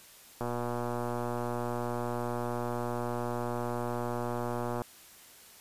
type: click train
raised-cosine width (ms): 1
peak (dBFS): -20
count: 530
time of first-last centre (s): 0.41-4.818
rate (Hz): 120
effects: white hiss -54 dBFS RMS until 5.6 s + resampled to 32000 Hz